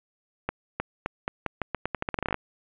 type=accelerating click train; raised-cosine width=0.5 ms; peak=-12 dBFS; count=19; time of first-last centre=0.49-2.344 s; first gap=310 ms; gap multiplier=0.84; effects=resampled to 8000 Hz + 8-bit